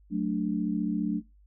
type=chord; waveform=sine; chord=D major; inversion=first; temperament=equal; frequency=185 / 220 / 293.7 Hz; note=F#3 / A3 / D4; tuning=0 / 0 / 0 cents; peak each=-30 dBFS; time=0.1-1.22 s; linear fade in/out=50 ms; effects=noise-tail reverb RT60 0.2 s tail -21 dB re dry + added 50 Hz sine -55 dBFS peak until 1.46 s